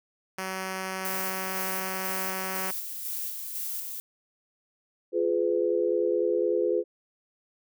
5% pulse tone, 188.8 Hz, F#3, 35 cents sharp, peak -20 dBFS, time 0.38-2.71 s, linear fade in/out 5 ms
violet noise with tremolo, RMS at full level -33 dBFS, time 1.05-4 s, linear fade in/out 0 ms, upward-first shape square, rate 2 Hz, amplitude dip 35%
sine chord, F diminished, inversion none, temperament just, 349.2 / 419.1 / 502.9 Hz, F4 / Ab4 / Cb5, 0 / +16 / +31 cents, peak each -27 dBFS, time 5.12-6.84 s, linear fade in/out 50 ms
effects none

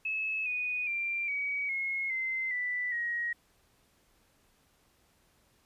sine tone with pitch steps, 2593 / 2479 / 2370 / 2265 / 2165 / 2070 / 1978.8 / 1891.6 Hz, E7 / D#7 / D7 / C#7 / C#7 / C7 / B6 / A#6, -29 / -7 / +15 / +37 / -41 / -19 / +3 / +25 cents, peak -30 dBFS, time 0.05-3.33 s, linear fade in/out 5 ms, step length 410 ms, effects pink hiss -68 dBFS RMS until 5.65 s + resampled to 32000 Hz

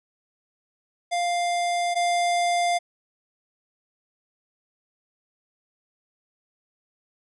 square tone pair in turn, 699 / 699 Hz, F5 / F5, +1 / +1 cents, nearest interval unison, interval 0 cents, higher neither, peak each -23 / -21 dBFS, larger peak second, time 1.11-1.95 / 1.95-2.79 s, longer neither, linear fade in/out 20 ms, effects resampled to 24000 Hz

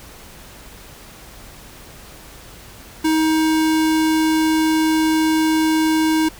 square tone, 316 Hz, D#4, 27 cents sharp, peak -15 dBFS, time 3.04-6.29 s, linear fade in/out 10 ms, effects added 50 Hz sine -48 dBFS peak until 6.39 s + pink hiss -41 dBFS RMS until 6.39 s

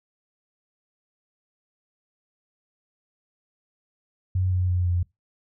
sine tone with pitch steps, 92.5 / 91.02 / 89.56 / 88.12 Hz, F#2 / F#2 / F2 / F2, 0 / -28 / +44 / +16 cents, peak -20 dBFS, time 4.35-5.03 s, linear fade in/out 5 ms, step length 170 ms, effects noise-tail reverb RT60 0.2 s tail -24 dB re dry

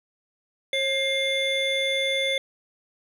triangle tone cluster, 541 / 2115 / 3490 Hz, C#5 / C7 / A7, -42 / +18 / -15 cents, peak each -25 dBFS, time 0.73-2.38 s, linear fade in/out 2 ms, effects none

